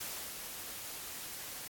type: noise with ADSR envelope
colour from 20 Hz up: white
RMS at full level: -40 dBFS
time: 0-1.68 s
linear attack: 10 ms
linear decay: 310 ms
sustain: -4 dB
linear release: 8 ms
effects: AAC 64 kbps